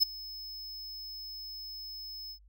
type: tone with ADSR envelope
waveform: square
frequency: 5200 Hz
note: E8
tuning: 24 cents flat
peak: -19 dBFS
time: 0-2.39 s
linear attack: 29 ms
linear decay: 8 ms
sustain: -22 dB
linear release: 82 ms
effects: added 50 Hz sine -56 dBFS peak until 2.48 s